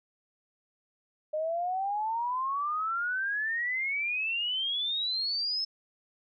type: exponential sweep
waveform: sine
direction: up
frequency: 607 to 5274 Hz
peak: -28 dBFS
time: 1.33-5.65 s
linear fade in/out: 10 ms
effects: none